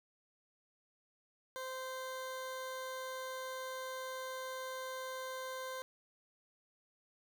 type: tone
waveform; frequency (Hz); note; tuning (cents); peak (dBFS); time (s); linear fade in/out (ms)
20% pulse; 519; C5; -14; -36; 1.56-5.82; 0
effects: none